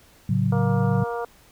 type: chord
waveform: sine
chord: F# minor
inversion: first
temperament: equal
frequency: 110 / 138.59 / 185 Hz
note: A2 / C#3 / F#3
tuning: 0 / 0 / 0 cents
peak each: -23 dBFS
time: 0.29-1.04 s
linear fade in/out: 5 ms
type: harmonic tone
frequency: 235.6 Hz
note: A#3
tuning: 19 cents sharp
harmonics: 2 / 3 / 4 / 5 / 6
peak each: -28 / -32 / -34 / -36 / -38 dBFS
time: 0.52-1.25 s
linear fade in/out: 5 ms
effects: pink hiss -54 dBFS RMS until 1.51 s